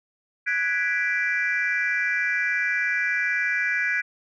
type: chord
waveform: sine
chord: G# half-diminished seventh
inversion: third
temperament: equal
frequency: 1480 / 1661.2 / 1975.5 / 2349 Hz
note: F#6 / G#6 / B6 / D7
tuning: 0 / 0 / 0 / 0 cents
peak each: -28 / -25 / -26 / -27 dBFS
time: 0.46-4.02 s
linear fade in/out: 20 ms
effects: tanh soft clip ceiling -14 dBFS